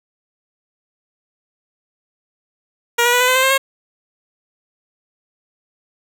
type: tone with pitch steps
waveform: 10% pulse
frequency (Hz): 473.5 / 482.6 / 491.9 / 501.4 / 511 / 520.8 / 530.9 / 541.1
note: A#4 / B4 / B4 / B4 / C5 / C5 / C5 / C#5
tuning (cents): +27 / -40 / -7 / +26 / -41 / -8 / +25 / -42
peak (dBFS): -4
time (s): 2.98-3.58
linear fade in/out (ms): 10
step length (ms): 75
effects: none